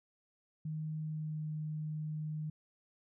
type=tone with pitch glide; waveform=sine; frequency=155.56 to 153.86 Hz; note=D#3 to D#3; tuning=0 to -19 cents; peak=-36 dBFS; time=0.65-2.5 s; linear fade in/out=5 ms; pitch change=-19 cents; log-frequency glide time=1-1.47 s; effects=none